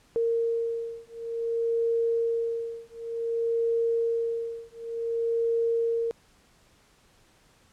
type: beating tone pair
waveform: sine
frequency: 461.3 / 461.85 Hz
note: A#4 / A#4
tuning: -18 / -16 cents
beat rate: 0.55 Hz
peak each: -28 dBFS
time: 0.16-6.11 s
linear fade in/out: 0 ms
effects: pink hiss -61 dBFS RMS until 7.72 s + low-pass 10000 Hz 12 dB/octave